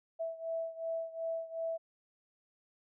sine beating tone pair, 656 / 658.7 Hz, E5 / E5, -9 / -1 cents, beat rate 2.7 Hz, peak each -37 / -40 dBFS, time 0.19-1.78 s, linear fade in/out 20 ms, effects none

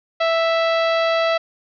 sawtooth tone, 659.3 Hz, E5, in tune, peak -12 dBFS, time 0.2-1.38 s, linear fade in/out 10 ms, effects resampled to 11025 Hz + 8-bit

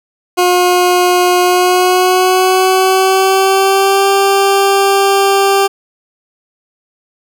20% pulse tone with pitch glide, 358.9 to 393.7 Hz, F4 to G4, +47 to +8 cents, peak -3 dBFS, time 0.37-5.68 s, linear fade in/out 20 ms, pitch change +161 cents, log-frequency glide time 1.41-4.1 s, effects none

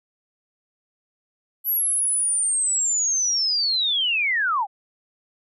sine linear sweep, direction down, 11840 to 739 Hz, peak -19 dBFS, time 1.64-4.67 s, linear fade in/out 50 ms, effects none

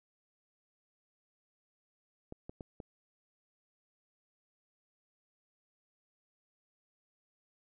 clicks, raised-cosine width 2 ms, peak -30 dBFS, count 4, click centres 2.324 / 2.495 / 2.608 / 2.802 s, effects none

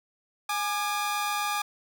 sawtooth tone pair together, 830.6 / 1202 Hz, G#5 / D6, 0 / +40 cents, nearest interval tritone, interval 640 cents, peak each -26 / -26 dBFS, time 0.49-1.62 s, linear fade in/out 5 ms, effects none

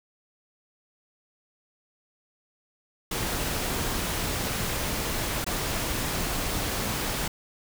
pink noise with dropouts, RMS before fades -29 dBFS, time 3.11-7.28 s, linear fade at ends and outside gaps 5 ms, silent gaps 5.445-5.464 s, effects none

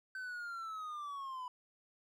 triangle linear sweep, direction down, 1539 to 987.8 Hz, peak -39 dBFS, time 0.15-1.48 s, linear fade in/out 2 ms, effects none

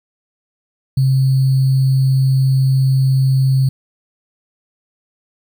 sine tone with sample-and-hold, 133 Hz, C3, 29 cents sharp, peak -10 dBFS, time 0.97-3.69 s, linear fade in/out 5 ms, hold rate 4410 Hz, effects none

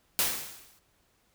white noise with exponential decay, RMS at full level -24 dBFS, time 0.19-0.79 s, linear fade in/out 0 ms, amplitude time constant 130 ms, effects pink hiss -69 dBFS RMS until 1.34 s

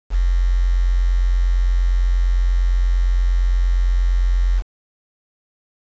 sine tone with quantisation, 44.33 Hz, F1, 27 cents sharp, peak -13 dBFS, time 0.1-4.63 s, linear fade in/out 50 ms, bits 6, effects resampled to 16000 Hz

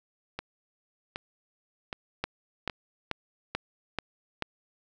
two click trains, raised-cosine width 0.3 ms, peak -13 / -18 dBFS, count 6 / 4, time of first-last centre 2.24-4.423 / 0.39-2.698 s, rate 2.29 / 1.3 Hz, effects none

